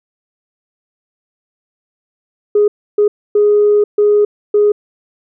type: tone bursts at uneven times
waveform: sine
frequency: 415.3 Hz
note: G#4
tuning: in tune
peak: -6 dBFS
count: 5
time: 2.55-2.68 / 2.98-3.08 / 3.35-3.84 / 3.98-4.25 / 4.54-4.72 s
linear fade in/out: 5 ms
effects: tanh soft clip ceiling -3 dBFS